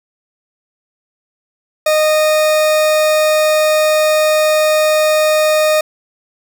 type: tone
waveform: 40% pulse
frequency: 617 Hz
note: D#5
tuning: 15 cents flat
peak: -9 dBFS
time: 1.86-5.81 s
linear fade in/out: 5 ms
effects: none